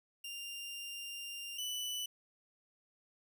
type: tone pair in turn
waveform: sawtooth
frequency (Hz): 2794 / 2979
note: F7 / F#7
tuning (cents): 0 / +11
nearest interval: minor second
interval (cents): 111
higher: second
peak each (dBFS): -39 / -34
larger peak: second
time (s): 0.24-1.58 / 1.58-2.06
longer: first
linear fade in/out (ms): 5
effects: none